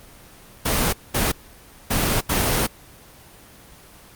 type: noise bursts at uneven times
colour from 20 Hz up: pink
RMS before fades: -20 dBFS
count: 4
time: 0.65-0.93 / 1.14-1.32 / 1.9-2.21 / 2.29-2.67 s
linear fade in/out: 10 ms
effects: pink hiss -46 dBFS RMS until 4.15 s + Opus 24 kbps